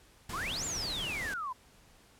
pink noise, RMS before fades -41 dBFS, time 0.29-1.34 s, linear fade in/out 5 ms
sine exponential two-way sweep, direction up then down, 970 to 7459 to 970 Hz, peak -34 dBFS, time 0.33-1.53 s, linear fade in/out 10 ms, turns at 0.65 s
effects pink hiss -61 dBFS RMS until 2.19 s + low-pass 12000 Hz 12 dB/octave

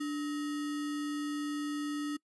sine tone with sample-and-hold, 293.7 Hz, D4, in tune, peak -32 dBFS, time 0-2.17 s, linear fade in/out 10 ms, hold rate 1575 Hz, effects noise-tail reverb RT60 0.1 s tail -23 dB re dry + resampled to 24000 Hz

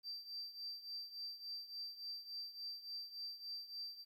triangle tone with tremolo, 4683 Hz, D8, 6 cents flat, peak -39 dBFS, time 0.03-4.05 s, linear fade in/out 50 ms, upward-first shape triangle, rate 3.5 Hz, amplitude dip 85%, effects tanh soft clip ceiling -40 dBFS + 13-bit

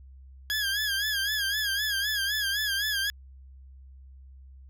20% pulse tone with vibrato, 1651 Hz, G#6, 11 cents flat, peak -21 dBFS, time 0.5-3.1 s, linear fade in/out 0 ms, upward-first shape sine, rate 3.9 Hz, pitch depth 89 cents each way, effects added 66 Hz sine -46 dBFS peak until 4.69 s

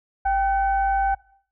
sine tone with frequency modulation, 784 Hz, G5, in tune, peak -18 dBFS, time 0.25-1.15 s, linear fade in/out 10 ms, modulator 732 Hz, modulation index 0.56, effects noise-tail reverb RT60 0.6 s tail -22 dB re dry

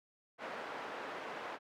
pink band-pass noise, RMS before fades -44 dBFS, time 0.38-1.59 s, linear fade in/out 50 ms, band 490 to 1800 Hz, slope 12 dB/octave, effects none

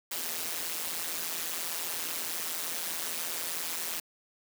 white noise with amplitude modulation, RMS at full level -31 dBFS, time 0.11-4 s, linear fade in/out 5 ms, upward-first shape sine, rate 167 Hz, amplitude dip 85%, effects high-pass 200 Hz 12 dB/octave

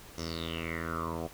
10% pulse tone with low-pass filter sweep, 82.41 Hz, E2, in tune, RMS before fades -36 dBFS, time 0.17-1.28 s, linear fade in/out 20 ms, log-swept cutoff 6100 to 700 Hz, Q 7.5, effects pink hiss -51 dBFS RMS until 1.33 s

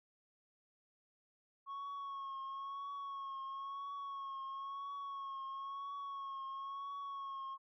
sine tone with vibrato, 1100 Hz, C#6, 14 cents flat, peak -39 dBFS, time 1.66-7.58 s, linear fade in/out 50 ms, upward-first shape triangle, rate 0.99 Hz, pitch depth 40 cents each way, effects tanh soft clip ceiling -41 dBFS

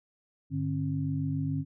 sine tone cluster, 100.8 / 147.9 / 269.1 Hz, G2 / D3 / C4, +49 / +13 / +49 cents, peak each -35 / -30 / -33 dBFS, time 0.5-1.65 s, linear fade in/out 50 ms, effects none

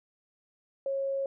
sine tone, 546 Hz, C#5, 26 cents flat, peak -28 dBFS, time 0.86-1.26 s, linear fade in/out 2 ms, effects none

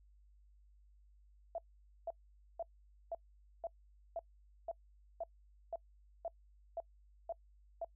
sine tone bursts, 669 Hz, E5, 25 cents sharp, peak -37 dBFS, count 13, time 1.55-7.846 s, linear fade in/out 2 ms, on 32 ms, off 490 ms, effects noise-tail reverb RT60 0.1 s tail -26 dB re dry + added 50 Hz sine -62 dBFS peak until 7.95 s

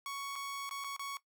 sawtooth tone with dropouts, 1113 Hz, C#6, 7 cents sharp, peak -35 dBFS, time 0.06-1.17 s, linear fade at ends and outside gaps 1 ms, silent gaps 0.356-0.36 / 0.693-0.71 / 0.84-0.844 / 0.964-0.994 s, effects noise-tail reverb RT60 0.1 s tail -17 dB re dry

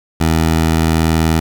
15% pulse tone, 80.7 Hz, E2, 36 cents flat, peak -5 dBFS, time 0.2-1.4 s, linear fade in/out 10 ms, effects 7-bit

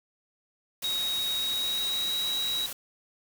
white noise, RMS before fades -37 dBFS, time 0.82-2.73 s, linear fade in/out 5 ms
sine tone with pitch glide, 3788 to 3856 Hz, A#7 to B7, +27 to -42 cents, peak -27 dBFS, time 0.84-2.66 s, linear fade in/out 2 ms, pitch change +31 cents, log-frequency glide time 1.36-2.29 s
effects none

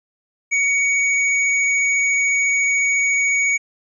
square tone, 2243 Hz, C#7, 20 cents sharp, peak -16 dBFS, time 0.51-3.58 s, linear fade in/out 20 ms, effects resampled to 22050 Hz

